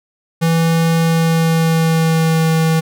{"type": "tone with pitch glide", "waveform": "square", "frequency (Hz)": [164.81, 161.33], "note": ["E3", "E3"], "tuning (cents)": [0, -37], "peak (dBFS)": -12, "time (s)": [0.41, 2.81], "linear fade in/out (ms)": 20, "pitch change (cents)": -37, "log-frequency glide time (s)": [0.97, 2.51], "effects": []}